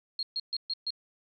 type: tone bursts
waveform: sine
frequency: 4253 Hz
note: C8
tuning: 27 cents sharp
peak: -29 dBFS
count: 5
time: 0.19-0.905 s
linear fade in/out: 2 ms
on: 39 ms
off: 130 ms
effects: none